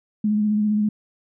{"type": "tone with vibrato", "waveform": "sine", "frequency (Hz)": 210.9, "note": "G#3", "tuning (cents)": 27, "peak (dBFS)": -17, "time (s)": [0.24, 0.89], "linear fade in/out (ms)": 5, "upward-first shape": "sine", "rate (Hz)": 15, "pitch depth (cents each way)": 26, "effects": []}